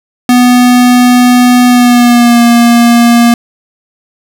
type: tone with pitch glide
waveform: square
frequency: 246.9 to 236.2 Hz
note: B3 to A#3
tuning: 0 to +23 cents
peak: -3 dBFS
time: 0.29-3.34 s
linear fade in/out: 2 ms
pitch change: -77 cents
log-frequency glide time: 1.67-2.42 s
effects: none